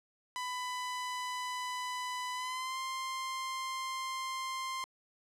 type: tone with pitch glide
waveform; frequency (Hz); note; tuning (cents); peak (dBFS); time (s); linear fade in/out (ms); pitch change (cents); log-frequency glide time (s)
sawtooth; 998 to 1050; B5 to C6; +18 to +6; -32; 0.36-4.84; 0; +88; 2.34-2.78
effects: low-pass 10000 Hz 12 dB/octave